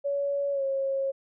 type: tone with pitch glide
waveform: sine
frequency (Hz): 564 to 542.9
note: C#5 to C#5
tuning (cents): +30 to -36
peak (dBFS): -25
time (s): 0.04-1.12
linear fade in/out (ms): 20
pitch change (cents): -66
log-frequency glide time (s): 0.52-0.63
effects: none